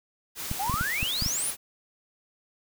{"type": "noise", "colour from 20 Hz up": "white", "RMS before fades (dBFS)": -35, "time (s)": [0.35, 1.57], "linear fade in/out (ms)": 50}
{"type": "clicks", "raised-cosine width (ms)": 5, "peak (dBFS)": -18, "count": 7, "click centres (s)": [0.514, 0.697, 0.741, 0.811, 1.029, 1.223, 1.262]}
{"type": "exponential sweep", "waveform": "sine", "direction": "up", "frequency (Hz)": [740, 11050], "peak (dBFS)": -27, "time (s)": [0.59, 1.51], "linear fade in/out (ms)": 10}
{"effects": []}